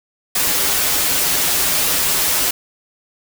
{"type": "noise with comb filter", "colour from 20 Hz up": "white", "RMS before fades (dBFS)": -17, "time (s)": [0.35, 2.51], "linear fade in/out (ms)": 5, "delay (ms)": 9, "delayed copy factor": -0.7, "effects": []}